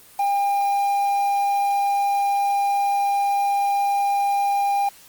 triangle tone with quantisation, 802 Hz, G5, 39 cents sharp, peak -16 dBFS, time 0.19-4.89 s, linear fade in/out 5 ms, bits 6, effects white hiss -48 dBFS RMS until 5.08 s + Opus 24 kbps

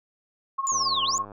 sine tone with tremolo, 1083 Hz, C#6, 41 cents flat, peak -22 dBFS, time 0.58-1.25 s, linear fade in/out 10 ms, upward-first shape sine, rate 18 Hz, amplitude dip 80%
sine linear two-way sweep, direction down then up, 7120 to 2781 to 7120 Hz, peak -24 dBFS, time 0.67-1.18 s, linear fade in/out 0 ms, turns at 1.04 s
click train, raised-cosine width 1 ms, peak -29 dBFS, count 62, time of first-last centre 0.72-1.318 s, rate 102 Hz
effects none

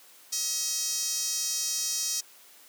sawtooth tone with high-pass filter, 637 Hz, D#5, 41 cents sharp, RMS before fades -30 dBFS, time 0.32-2.21 s, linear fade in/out 10 ms, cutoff 5700 Hz, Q 3.2, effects white hiss -54 dBFS RMS until 2.68 s + high-pass 300 Hz 12 dB/octave

